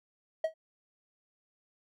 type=tone with exponential decay; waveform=triangle; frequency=640 Hz; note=D#5; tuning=49 cents sharp; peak=-21 dBFS; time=0.44-0.54 s; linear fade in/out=5 ms; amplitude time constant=21 ms; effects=none